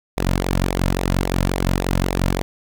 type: tone with flanger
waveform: sawtooth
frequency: 45.69 Hz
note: F#1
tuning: 21 cents flat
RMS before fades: -20 dBFS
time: 0.17-2.42 s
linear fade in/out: 0 ms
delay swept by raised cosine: 0.64 to 2.64 ms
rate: 3.6 Hz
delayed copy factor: -0.65
effects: none

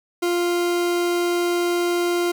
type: tone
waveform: 40% pulse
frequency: 349.2 Hz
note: F4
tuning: in tune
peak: -18 dBFS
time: 0.22-2.32 s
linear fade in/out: 10 ms
effects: none

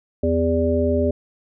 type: harmonic tone with a mistuned harmonic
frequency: 83.6 Hz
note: E2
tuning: 25 cents sharp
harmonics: 1 / 3 / 5 / 7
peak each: -22 / -22 / -22 / -22 dBFS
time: 0.23-1.11 s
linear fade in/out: 5 ms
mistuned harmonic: 5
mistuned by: -51 cents
effects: none

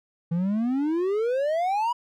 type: exponential sweep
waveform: triangle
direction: up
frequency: 163.3 to 987.8 Hz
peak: -20 dBFS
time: 0.31-1.93 s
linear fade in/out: 10 ms
effects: none

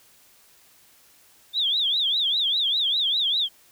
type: tone with vibrato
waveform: sine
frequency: 3520 Hz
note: A7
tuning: in tune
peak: -20 dBFS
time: 1.53-3.49 s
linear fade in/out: 50 ms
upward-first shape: triangle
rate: 5 Hz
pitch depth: 220 cents each way
effects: white hiss -56 dBFS RMS until 3.71 s

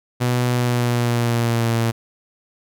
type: tone with pitch glide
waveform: sawtooth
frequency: 123.1 to 115.52 Hz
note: B2 to A#2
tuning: -5 to -15 cents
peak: -13 dBFS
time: 0.2-1.92 s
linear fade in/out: 20 ms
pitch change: -110 cents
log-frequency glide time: 0.51-1.74 s
effects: none

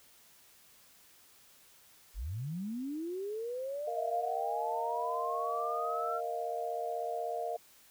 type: linear sweep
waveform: sine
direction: up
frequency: 36.71 to 1368 Hz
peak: -35 dBFS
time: 2.14-6.21 s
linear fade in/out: 50 ms
type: chord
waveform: sine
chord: Bb suspended fourth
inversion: none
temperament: equal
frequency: 466.2 / 622.3 / 698.5 Hz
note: Bb4 / Eb5 / F5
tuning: 0 / 0 / 0 cents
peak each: -39 / -39 / -36 dBFS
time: 3.87-7.57 s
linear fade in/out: 10 ms
effects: white hiss -61 dBFS RMS until 7.9 s

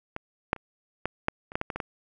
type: clicks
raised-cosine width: 0.5 ms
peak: -18 / -7 / -28 / -12 / -8 / -26 / -11 / -13 / -17 / -18 / -15 dBFS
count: 11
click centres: 0.164 / 0.531 / 0.563 / 1.056 / 1.284 / 1.519 / 1.555 / 1.614 / 1.702 / 1.76 / 1.802 s
effects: none

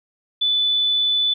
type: tone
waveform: sine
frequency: 3488 Hz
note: A7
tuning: 16 cents flat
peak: -16 dBFS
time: 0.41-1.34 s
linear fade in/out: 10 ms
effects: none

